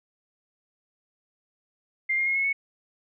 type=tone with pitch steps; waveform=sine; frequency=2100 / 2127 / 2154 / 2182 / 2210 Hz; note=C7 / C7 / C7 / C#7 / C#7; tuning=+6 / +28 / +50 / -28 / -6 cents; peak=-22 dBFS; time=2.09-2.53 s; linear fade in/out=10 ms; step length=88 ms; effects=none